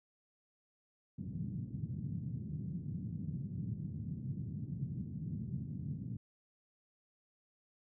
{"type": "band-pass noise", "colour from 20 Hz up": "pink", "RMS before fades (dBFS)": -41, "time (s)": [1.18, 6.17], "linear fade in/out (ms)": 5, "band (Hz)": [110, 190], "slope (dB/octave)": 24, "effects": []}